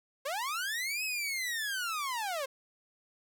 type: linear two-way sweep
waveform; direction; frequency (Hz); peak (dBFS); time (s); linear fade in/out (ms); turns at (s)
sawtooth; up then down; 515 to 2593 to 515; -29; 0.25-2.46; 10; 1.04
effects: none